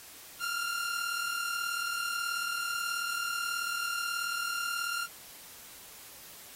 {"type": "tone pair together", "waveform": "sawtooth", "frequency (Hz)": [1365, 1403.4], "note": ["F6", "F6"], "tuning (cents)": [-40, 8], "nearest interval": "unison", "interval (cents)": 48, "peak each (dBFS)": [-33, -29], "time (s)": [0.39, 5.08], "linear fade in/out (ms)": 50, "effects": ["white hiss -50 dBFS RMS until 6.55 s", "AAC 48 kbps"]}